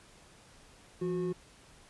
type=tone pair together; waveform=triangle; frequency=171.1 / 363.5 Hz; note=F3 / F#4; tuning=-35 / -31 cents; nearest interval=octave + minor second; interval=1304 cents; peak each=-33 / -30 dBFS; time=1.01-1.33 s; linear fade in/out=10 ms; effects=pink hiss -58 dBFS RMS until 1.89 s + resampled to 24000 Hz